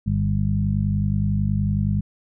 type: harmonic tone with a mistuned harmonic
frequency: 50.8 Hz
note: G#1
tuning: 38 cents flat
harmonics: 1 / 2 / 3 / 4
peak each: -27 / -22 / -25 / -24 dBFS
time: 0.06-2.01 s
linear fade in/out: 10 ms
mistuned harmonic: 4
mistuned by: -24 cents
effects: none